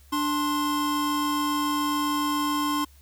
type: tone pair together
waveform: square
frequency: 293.7 / 1054.5 Hz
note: D4 / C6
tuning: 0 / +13 cents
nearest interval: octave + minor seventh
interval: 2213 cents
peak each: -27 / -27 dBFS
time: 0.12-2.85 s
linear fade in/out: 10 ms
effects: added 69 Hz sine -51 dBFS peak until 3.01 s + white hiss -59 dBFS RMS until 3.01 s